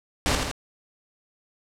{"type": "noise with echo", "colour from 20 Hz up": "pink", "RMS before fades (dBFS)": -22, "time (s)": [0.26, 0.35], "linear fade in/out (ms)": 0, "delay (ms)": 82, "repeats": 2, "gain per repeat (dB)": -4, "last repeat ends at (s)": 0.514, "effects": ["low-pass 8000 Hz 12 dB/octave"]}